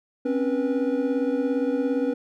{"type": "tone cluster", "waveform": "triangle", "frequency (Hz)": [261.4, 278.8, 486.2], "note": ["C4", "C#4", "B4"], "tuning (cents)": [-1, 10, -27], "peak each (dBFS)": -24, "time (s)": [0.25, 2.14], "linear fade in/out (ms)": 10, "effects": []}